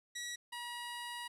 15% pulse tone pair in turn, 1926 / 959.4 Hz, B6 / A#5, -44 / +50 cents, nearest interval octave, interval 1206 cents, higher first, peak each -34 / -35 dBFS, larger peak first, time 0.15-0.36 / 0.52-1.28 s, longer second, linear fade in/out 10 ms, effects resampled to 32000 Hz + 11-bit

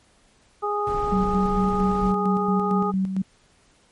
harmonic tone, 413.4 Hz, G#4, 8 cents flat, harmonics 1 / 2 / 3, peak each -26 / -27 / -26 dBFS, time 0.62-2.92 s, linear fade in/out 20 ms
brown noise, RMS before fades -31 dBFS, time 0.87-2.12 s, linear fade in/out 0 ms
sine tone with tremolo, 190.3 Hz, F#3, 49 cents sharp, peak -19 dBFS, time 1.12-3.22 s, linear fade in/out 5 ms, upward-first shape square, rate 4.4 Hz, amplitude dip 50%
effects pink hiss -59 dBFS RMS until 3.91 s + MP3 48 kbps

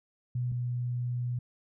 sine tone pair in turn, 123.47 / 122.55 Hz, B2 / B2, 0 / -13 cents, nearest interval unison, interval 13 cents, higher first, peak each -28 / -29 dBFS, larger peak first, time 0.35-0.52 / 0.52-1.39 s, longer second, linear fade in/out 5 ms, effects none

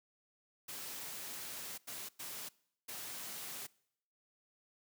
white noise bursts at uneven times, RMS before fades -45 dBFS, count 4, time 0.68-1.78 / 1.87-2.09 / 2.19-2.49 / 2.88-3.67 s, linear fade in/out 10 ms, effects noise-tail reverb RT60 0.7 s tail -23 dB re dry + high-pass 100 Hz 12 dB/octave

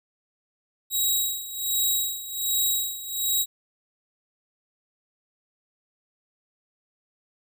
10% pulse tone with tremolo, 3831 Hz, A#7, 47 cents sharp, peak -13 dBFS, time 0.9-3.46 s, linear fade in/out 50 ms, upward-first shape sine, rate 1.3 Hz, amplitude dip 80%, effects none

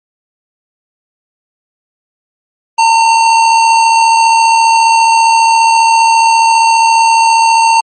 square tone with amplitude modulation, 908 Hz, A#5, 46 cents flat, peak -4 dBFS, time 2.78-7.81 s, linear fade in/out 10 ms, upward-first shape sine, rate 74.8 Hz, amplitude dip 35%, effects MP3 32 kbps

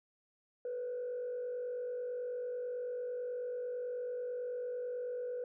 sine tone with frequency modulation, 493 Hz, B4, 3 cents flat, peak -35 dBFS, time 0.65-5.44 s, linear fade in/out 2 ms, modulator 49.1 Hz, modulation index 0.39, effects tanh soft clip ceiling -33 dBFS

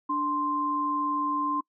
sine tone pair together, 293.7 / 1046.5 Hz, D4 / C6, 0 / 0 cents, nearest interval octave + minor seventh, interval 2200 cents, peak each -31 / -26 dBFS, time 0.09-1.61 s, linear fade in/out 10 ms, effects noise-tail reverb RT60 0.1 s tail -25 dB re dry

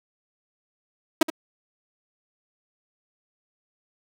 sawtooth tone with echo, 320 Hz, D#4, 49 cents sharp, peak -10 dBFS, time 1.21-1.23 s, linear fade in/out 5 ms, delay 72 ms, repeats 1, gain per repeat -12 dB, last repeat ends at 1.302 s, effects none

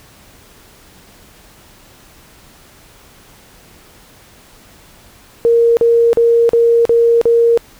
sine tone bursts, 466.2 Hz, A#4, in tune, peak -7 dBFS, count 6, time 5.45-7.575 s, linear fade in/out 0 ms, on 320 ms, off 41 ms, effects pink hiss -44 dBFS RMS until 7.79 s

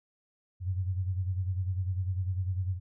sine beating tone pair, 91.7 / 101.7 Hz, F#2 / G#2, -15 / -36 cents, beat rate 10 Hz, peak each -29 / -36 dBFS, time 0.6-2.8 s, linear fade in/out 50 ms, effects none

